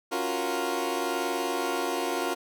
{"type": "chord", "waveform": "20% pulse", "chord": "Gb major seventh", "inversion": "second", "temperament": "equal", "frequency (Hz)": [277.2, 349.2, 370, 466.2], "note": ["Db4", "F4", "Gb4", "Bb4"], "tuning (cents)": [0, 0, 0, 0], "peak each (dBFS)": [-30, -26, -29, -28], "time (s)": [0.11, 2.35], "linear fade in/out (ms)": 20, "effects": []}